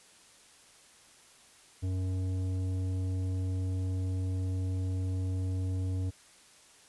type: tone with tanh clipping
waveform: sine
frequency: 93.1 Hz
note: F#2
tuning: 11 cents sharp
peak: -31 dBFS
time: 1.82-6.11 s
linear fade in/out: 20 ms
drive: 11 dB
effects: white hiss -58 dBFS RMS until 6.88 s + resampled to 24000 Hz